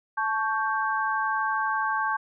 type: tone cluster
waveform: sine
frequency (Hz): 874 / 1115 / 1572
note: A5 / C#6 / G6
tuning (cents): -12 / +10 / +4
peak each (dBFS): -28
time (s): 0.17-2.17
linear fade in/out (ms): 10
effects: none